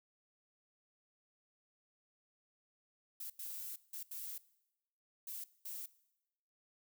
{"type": "noise bursts at uneven times", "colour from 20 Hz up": "violet", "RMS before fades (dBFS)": -45, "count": 6, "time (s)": [[3.2, 3.3], [3.39, 3.76], [3.93, 4.03], [4.11, 4.38], [5.27, 5.44], [5.65, 5.86]], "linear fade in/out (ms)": 5, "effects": ["noise-tail reverb RT60 0.9 s tail -20 dB re dry"]}